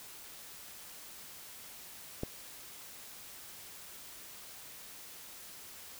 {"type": "click", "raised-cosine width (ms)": 2, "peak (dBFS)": -21, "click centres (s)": 2.234, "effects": ["white hiss -50 dBFS RMS until 5.99 s"]}